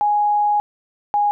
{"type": "tone pair in turn", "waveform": "sine", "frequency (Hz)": [830.6, 825.3], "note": ["G#5", "G#5"], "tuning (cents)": [0, -11], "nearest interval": "unison", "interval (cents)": 11, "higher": "first", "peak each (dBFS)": -14, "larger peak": "neither", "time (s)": [[0.01, 0.6], [1.14, 1.31]], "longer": "first", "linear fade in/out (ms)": 0, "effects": []}